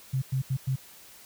sine tone bursts at uneven times, 132.2 Hz, C3, 18 cents sharp, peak -24 dBFS, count 4, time 0.13-0.22 / 0.32-0.42 / 0.5-0.57 / 0.67-0.76 s, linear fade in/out 10 ms, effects white hiss -51 dBFS RMS until 1.25 s

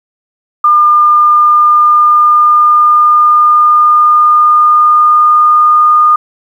sine tone with pitch glide, 1204 to 1220.8 Hz, D6 to D#6, +43 to -33 cents, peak -3 dBFS, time 0.64-6.16 s, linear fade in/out 5 ms, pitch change +24 cents, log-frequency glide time 0.95-5.85 s, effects 7-bit

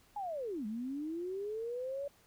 sine linear two-way sweep, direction down then up, 849 to 205.2 to 574 Hz, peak -36 dBFS, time 0.16-2.08 s, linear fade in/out 5 ms, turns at 0.66 s, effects pink hiss -66 dBFS RMS until 2.26 s

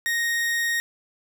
40% pulse tone, 1864.7 Hz, A#6, in tune, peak -21 dBFS, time 0.06-0.8 s, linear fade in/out 0 ms, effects none

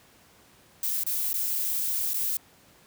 violet noise with dropouts, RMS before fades -28 dBFS, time 0.83-2.37 s, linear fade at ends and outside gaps 2 ms, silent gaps 1.036-1.065 / 1.331-1.34 / 2.135-2.141 s, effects pink hiss -57 dBFS RMS until 2.86 s + high-pass 80 Hz 12 dB/octave

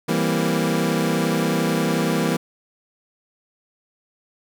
25% pulse chord, C dominant seventh, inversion first, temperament equal, 164.81 / 196 / 233.1 / 261.6 Hz, E3 / G3 / Bb3 / C4, 0 / 0 / 0 / 0 cents, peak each -19 / -22 / -20 / -24 dBFS, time 0.08-2.37 s, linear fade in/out 10 ms, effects none

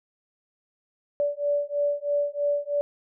sine beating tone pair, 577 / 580.1 Hz, D5 / D5, -31 / -21 cents, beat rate 3.1 Hz, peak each -26 dBFS, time 1.2-2.81 s, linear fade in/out 0 ms, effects none

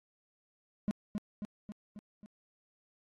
triangle tone with echo, 207.7 Hz, G#3, in tune, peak -26 dBFS, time 0.88-0.91 s, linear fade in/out 0 ms, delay 270 ms, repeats 5, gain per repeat -4 dB, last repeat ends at 2.26 s, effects AAC 32 kbps

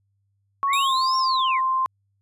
sine tone with pitch glide, 1108.7 to 1046.5 Hz, C#6 to C6, 0 to 0 cents, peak -19 dBFS, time 0.63-1.86 s, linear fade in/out 0 ms, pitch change -100 cents, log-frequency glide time 0.8-0.95 s
sine linear two-way sweep, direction up then down, 1760 to 5580 to 1760 Hz, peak -25 dBFS, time 0.67-1.61 s, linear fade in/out 50 ms, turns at 1.17 s
sawtooth tone with exponential decay, 3729 Hz, A#7, in tune, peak -21 dBFS, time 0.73-1.61 s, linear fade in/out 2 ms, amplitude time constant 190 ms
effects added 99 Hz sine -66 dBFS peak until 2.21 s + resampled to 32000 Hz

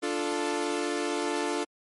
sawtooth chord, D minor, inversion none, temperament equal, 293.7 / 349.2 / 440 Hz, D4 / F4 / A4, 0 / 0 / 0 cents, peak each -28 dBFS, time 0.02-1.65 s, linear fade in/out 20 ms, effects MP3 48 kbps

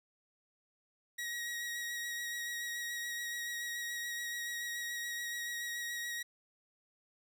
sawtooth tone with vibrato, 1898 Hz, A#6, 31 cents sharp, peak -34 dBFS, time 1.18-6.23 s, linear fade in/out 10 ms, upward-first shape sine, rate 7 Hz, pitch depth 16 cents each way, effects none

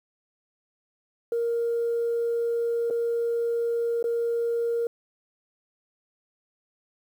sine tone with dropouts, 467.5 Hz, A#4, 5 cents sharp, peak -22 dBFS, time 1.32-4.87 s, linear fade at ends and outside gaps 2 ms, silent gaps 2.901-2.907 / 4.027-4.041 s, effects tanh soft clip ceiling -19 dBFS + 9-bit

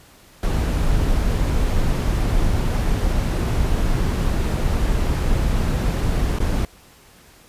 brown noise with dropouts, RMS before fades -19 dBFS, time 0.43-6.65 s, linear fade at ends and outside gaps 1 ms, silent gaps 6.387-6.403 s, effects pink hiss -49 dBFS RMS until 7.48 s + resampled to 32000 Hz

